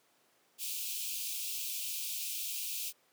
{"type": "high-pass noise", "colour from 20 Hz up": "white", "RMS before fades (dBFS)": -38, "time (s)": [0.58, 2.93], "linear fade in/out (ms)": 50, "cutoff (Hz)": 2400, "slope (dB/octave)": 96, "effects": ["pink hiss -69 dBFS RMS until 3.12 s", "high-pass 300 Hz 12 dB/octave"]}